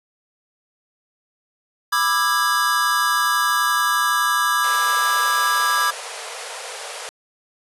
square chord, E dominant seventh, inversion second, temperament just, 988.9 / 1186.7 / 1318.5 / 1648.1 Hz, B5 / D6 / E6 / G#6, +2 / +18 / 0 / -14 cents, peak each -26 / -21 / -26 / -22 dBFS, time 1.92-5.91 s, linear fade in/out 10 ms
pink band-pass noise, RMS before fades -33 dBFS, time 4.64-7.09 s, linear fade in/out 0 ms, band 440 to 11000 Hz, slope 96 dB/octave
effects resampled to 32000 Hz

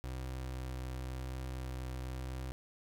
30% pulse tone with vibrato, 64.1 Hz, C2, 35 cents flat, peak -36 dBFS, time 0.04-2.52 s, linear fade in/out 0 ms, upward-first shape triangle, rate 0.94 Hz, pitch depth 11 cents each way, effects none

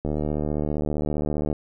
click train, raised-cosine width 2 ms, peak -13 dBFS, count 112, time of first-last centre 0.05-1.528 s, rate 75.1 Hz, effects none

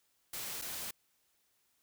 white noise with dropouts, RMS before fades -41 dBFS, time 0.33-0.91 s, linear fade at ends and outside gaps 5 ms, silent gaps 0.616-0.62 s, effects white hiss -75 dBFS RMS until 1.82 s

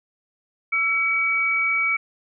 sine tone pair together, 1333.8 / 2271 Hz, E6 / C#7, +20 / +41 cents, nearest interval major sixth, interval 921 cents, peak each -27 / -19 dBFS, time 0.72-1.97 s, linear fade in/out 10 ms, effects none

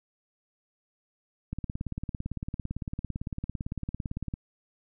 click train, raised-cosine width 5 ms, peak -20 dBFS, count 51, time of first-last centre 1.53-4.339 s, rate 17.8 Hz, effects none

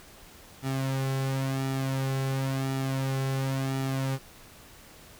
sawtooth tone with flanger, 134 Hz, C3, 42 cents sharp, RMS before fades -29 dBFS, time 0.62-4.19 s, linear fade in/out 50 ms, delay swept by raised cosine 1.9 to 3.3 ms, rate 0.95 Hz, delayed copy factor -0.65, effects pink hiss -51 dBFS RMS until 5.19 s

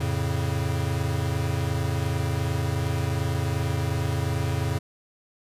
square chord, F augmented, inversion none, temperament equal, 87.31 / 110 / 138.59 Hz, F2 / A2 / C#3, 0 / 0 / 0 cents, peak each -29 dBFS, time 0-4.79 s, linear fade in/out 10 ms, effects resampled to 32000 Hz

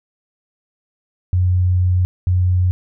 sine tone pair in turn, 90.7 / 90.7 Hz, F#2 / F#2, -34 / -34 cents, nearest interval unison, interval 0 cents, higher neither, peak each -12 dBFS, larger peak neither, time 1.33-2.05 / 2.27-2.71 s, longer first, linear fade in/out 0 ms, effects none

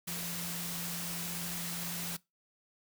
sine tone in noise, 172.1 Hz, F3, 25 cents flat, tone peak -42 dBFS, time 0.07-2.17 s, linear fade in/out 10 ms, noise white, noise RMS -39 dBFS, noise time 0.07-2.17 s, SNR -6 dB, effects noise-tail reverb RT60 0.2 s tail -21 dB re dry

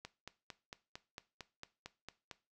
click train, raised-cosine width 0.2 ms, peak -28 dBFS, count 11, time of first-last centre 0.05-2.312 s, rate 4.42 Hz, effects noise-tail reverb RT60 0.3 s tail -17 dB re dry

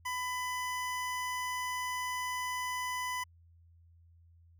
25% pulse tone, 1000 Hz, B5, 21 cents sharp, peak -30 dBFS, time 0.05-3.24 s, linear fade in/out 10 ms, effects added 84 Hz sine -58 dBFS peak until 4.59 s

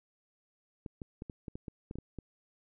clicks, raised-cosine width 3 ms, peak -28 dBFS, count 11, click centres 0.862 / 1.018 / 1.221 / 1.298 / 1.482 / 1.555 / 1.682 / 1.911 / 1.956 / 1.986 / 2.187 s, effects none

